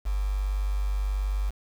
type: tone with quantisation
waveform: sine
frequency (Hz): 49.34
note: G1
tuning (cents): +12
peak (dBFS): -24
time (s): 0.05-1.51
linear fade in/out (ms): 20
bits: 7
effects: none